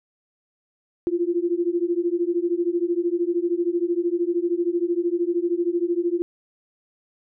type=beating tone pair; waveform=sine; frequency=340 / 353 Hz; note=F4 / F4; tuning=-46 / +19 cents; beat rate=13 Hz; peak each=-23 dBFS; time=1.07-6.22 s; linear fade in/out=0 ms; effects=none